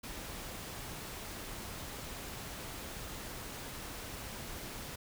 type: noise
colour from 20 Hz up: pink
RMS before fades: -44 dBFS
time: 0.03-4.96 s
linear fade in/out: 10 ms
effects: none